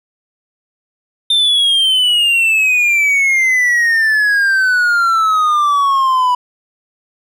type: exponential sweep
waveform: triangle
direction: down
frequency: 3607 to 982 Hz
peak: -8 dBFS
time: 1.3-6.35 s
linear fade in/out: 5 ms
effects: none